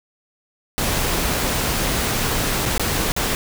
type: noise with dropouts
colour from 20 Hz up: pink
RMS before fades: -21 dBFS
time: 0.78-3.35 s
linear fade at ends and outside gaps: 0 ms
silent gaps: 2.655-2.659 / 2.779-2.796 / 3.12-3.164 s
effects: none